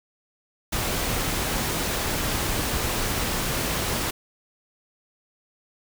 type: noise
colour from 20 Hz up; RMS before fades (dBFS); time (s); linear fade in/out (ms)
pink; -26; 0.72-4.11; 10
effects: none